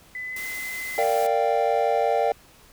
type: tone with pitch glide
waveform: sine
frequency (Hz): 2005 to 2041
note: B6 to C7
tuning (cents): +26 to -44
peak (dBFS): -30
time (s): 0.15-1.03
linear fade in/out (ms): 2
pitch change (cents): +30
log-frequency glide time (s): 0.26-0.43
type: noise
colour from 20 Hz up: white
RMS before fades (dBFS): -38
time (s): 0.36-1.27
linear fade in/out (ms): 5
type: chord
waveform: triangle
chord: G minor seventh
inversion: first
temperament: equal with one note detuned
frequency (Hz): 461.1 / 587.3 / 698.5 / 784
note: Bb4 / D5 / F5 / G5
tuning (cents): -19 / 0 / 0 / 0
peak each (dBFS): -23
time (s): 0.98-2.32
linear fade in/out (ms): 2
effects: pink hiss -53 dBFS RMS until 2.72 s